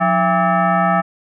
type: tone with frequency modulation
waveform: sine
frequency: 311.1 Hz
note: D#4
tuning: in tune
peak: -12 dBFS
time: 0-1.02 s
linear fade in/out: 20 ms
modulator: 491 Hz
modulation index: 2.6
effects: none